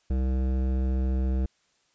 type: tone with hard clipping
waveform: triangle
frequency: 64.8 Hz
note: C2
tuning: 16 cents flat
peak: -25 dBFS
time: 0.1-1.46 s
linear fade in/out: 5 ms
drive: 18 dB
effects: white hiss -68 dBFS RMS until 1.94 s + resampled to 16000 Hz